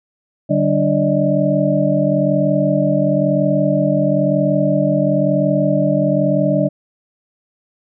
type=tone cluster; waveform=sine; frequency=146.8 / 192.2 / 294 / 583 / 624 Hz; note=D3 / G3 / D4 / D5 / D#5; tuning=0 / -34 / +2 / -13 / +5 cents; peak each=-19 dBFS; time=0.49-6.69 s; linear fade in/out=20 ms; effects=none